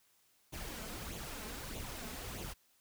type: noise with flanger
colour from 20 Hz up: pink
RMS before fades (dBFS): -44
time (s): 0.52-2.54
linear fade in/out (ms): 20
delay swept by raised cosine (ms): 0.29 to 4.69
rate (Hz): 1.6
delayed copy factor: +0.6
effects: white hiss -71 dBFS RMS until 2.8 s